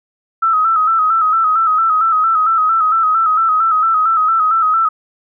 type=tone with vibrato; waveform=sine; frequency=1296 Hz; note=E6; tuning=30 cents flat; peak=-10 dBFS; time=0.42-4.89 s; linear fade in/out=10 ms; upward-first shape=square; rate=4.4 Hz; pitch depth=48 cents each way; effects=none